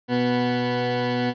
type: tone pair together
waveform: 20% pulse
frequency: 123.47 / 246.2 Hz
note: B2 / B3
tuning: 0 / -5 cents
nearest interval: octave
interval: 1195 cents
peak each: -22 / -17 dBFS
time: 0.08-1.34 s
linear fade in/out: 50 ms
effects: resampled to 11025 Hz